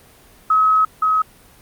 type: tone pair in turn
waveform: sine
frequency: 1279 / 1274.5 Hz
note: D#6 / D#6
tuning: +47 / +41 cents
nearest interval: unison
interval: 6 cents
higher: first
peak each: -11 / -13 dBFS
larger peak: first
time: 0.5-0.85 / 1.02-1.22 s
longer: first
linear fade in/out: 5 ms
effects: pink hiss -48 dBFS RMS until 1.61 s + Opus 32 kbps